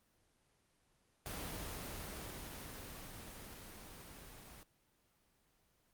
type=noise with level ramp; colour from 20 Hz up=pink; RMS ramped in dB=-43 to -55 dBFS; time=1.26-4.63 s; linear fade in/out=0 ms; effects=pink hiss -75 dBFS RMS until 5.93 s + Opus 24 kbps